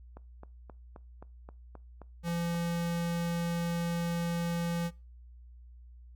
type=click train; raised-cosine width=1 ms; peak=-33 dBFS; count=10; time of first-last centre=0.17-2.545 s; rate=3.79 Hz
type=tone; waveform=square; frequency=170.4 Hz; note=F3; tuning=42 cents flat; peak=-31 dBFS; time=2.23-4.91 s; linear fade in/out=50 ms
effects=noise-tail reverb RT60 0.3 s tail -22 dB re dry + added 60 Hz sine -49 dBFS peak until 6.15 s